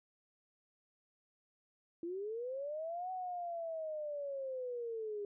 sine linear two-way sweep, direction up then down, 329.6 to 750 to 403.6 Hz, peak -38 dBFS, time 2.03-5.25 s, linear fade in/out 2 ms, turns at 3.11 s, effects none

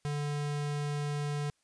square tone, 146.2 Hz, D3, 7 cents flat, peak -32 dBFS, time 0.05-1.5 s, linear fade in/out 0 ms, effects white hiss -74 dBFS RMS until 1.63 s + resampled to 22050 Hz

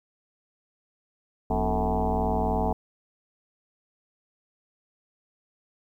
sine tone with frequency modulation, 340 Hz, F4, 46 cents flat, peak -22 dBFS, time 1.5-2.73 s, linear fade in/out 5 ms, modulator 103 Hz, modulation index 5.3, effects 10-bit

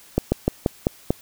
slowing click train, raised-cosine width 2 ms, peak -4 dBFS, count 6, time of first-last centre 0.18-1.105 s, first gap 140 ms, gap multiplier 1.14, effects white hiss -49 dBFS RMS until 1.21 s

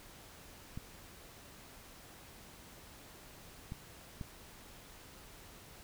clicks, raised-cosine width 5 ms, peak -29 dBFS, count 3, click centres 0.775 / 3.721 / 4.212 s, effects pink hiss -55 dBFS RMS until 5.83 s

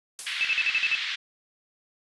blue noise with exponential decay, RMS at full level -32 dBFS, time 0.19-0.7 s, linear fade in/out 0 ms, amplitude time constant 110 ms
pink band-pass noise, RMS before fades -31 dBFS, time 0.26-1.16 s, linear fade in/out 10 ms, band 1900 to 3800 Hz, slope 24 dB/octave
sine tone bursts, 2622 Hz, E7, 10 cents flat, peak -21 dBFS, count 7, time 0.41-0.951 s, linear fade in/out 0 ms, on 37 ms, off 47 ms
effects resampled to 24000 Hz

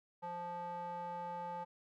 square tone with band-pass filter, 174.61 Hz, F3, in tune, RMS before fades -43 dBFS, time 0.22-1.65 s, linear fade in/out 20 ms, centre 800 Hz, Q 5.6, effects none

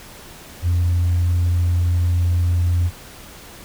sine tone, 87.31 Hz, F2, in tune, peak -13 dBFS, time 0.62-2.91 s, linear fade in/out 50 ms, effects tanh soft clip ceiling -12 dBFS + pink hiss -40 dBFS RMS until 3.64 s

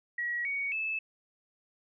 sine tone with pitch steps, 1915 / 2238 / 2616 Hz, A#6 / C#7 / E7, +46 / +16 / -14 cents, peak -30 dBFS, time 0.18-0.99 s, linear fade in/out 5 ms, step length 270 ms, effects none

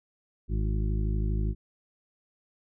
harmonic tone, 52.5 Hz, G#1, 19 cents sharp, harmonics 1 / 2 / 3 / 4 / 6 / 7, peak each -26 / -32 / -36 / -38 / -42 / -43 dBFS, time 0.48-1.55 s, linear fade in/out 50 ms, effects none

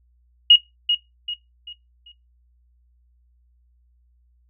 sine tone with echo, 2879 Hz, F#7, 48 cents flat, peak -6 dBFS, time 0.5-0.56 s, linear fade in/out 5 ms, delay 390 ms, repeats 4, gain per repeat -9 dB, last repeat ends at 2.12 s, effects noise-tail reverb RT60 0.2 s tail -19 dB re dry + added 60 Hz sine -57 dBFS peak until 4.49 s

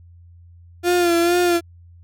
35% pulse tone with vibrato, 346.8 Hz, F4, 12 cents flat, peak -13 dBFS, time 0.83-1.61 s, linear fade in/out 50 ms, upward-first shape sine, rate 2.2 Hz, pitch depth 43 cents each way, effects added 86 Hz sine -43 dBFS peak until 2.03 s

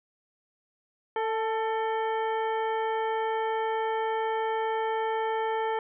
harmonic tone with a mistuned harmonic, 446.1 Hz, A4, 24 cents sharp, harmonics 1 / 2 / 3 / 4 / 5 / 7, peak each -29 / -29 / -40 / -39 / -44 / -47 dBFS, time 1.16-5.79 s, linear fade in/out 2 ms, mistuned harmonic 2, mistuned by -26 cents, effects none

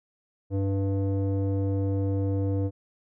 square tone with low-pass filter, 98 Hz, G2, in tune, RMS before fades -26 dBFS, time 0.5-2.71 s, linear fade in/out 50 ms, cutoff 440 Hz, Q 2.3, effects none

